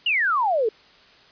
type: exponential sweep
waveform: sine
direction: down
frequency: 2960 to 415.3 Hz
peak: -18 dBFS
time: 0.06-0.69 s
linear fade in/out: 5 ms
effects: white hiss -52 dBFS RMS until 1.31 s + resampled to 11025 Hz